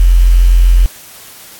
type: tone with quantisation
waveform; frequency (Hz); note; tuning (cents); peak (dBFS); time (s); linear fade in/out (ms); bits
sine; 43.65; F1; 0; -3; 0-0.86; 0; 5
effects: white hiss -35 dBFS RMS until 1.59 s + AAC 64 kbps